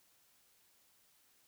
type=silence; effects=white hiss -70 dBFS RMS until 1.47 s